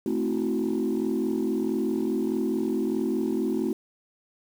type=chord; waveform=sine; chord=F# half-diminished seventh; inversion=first; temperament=equal with one note detuned; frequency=220 / 261.6 / 325.3 / 370 Hz; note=A3 / C4 / E4 / F#4; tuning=0 / 0 / -23 / 0 cents; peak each=-28 dBFS; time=0.06-3.73 s; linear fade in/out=2 ms; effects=tanh soft clip ceiling -18 dBFS + 8-bit